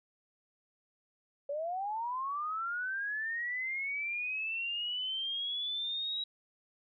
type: linear sweep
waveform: sine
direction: up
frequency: 554.4 to 3865 Hz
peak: -33 dBFS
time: 1.49-6.24 s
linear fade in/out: 5 ms
effects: none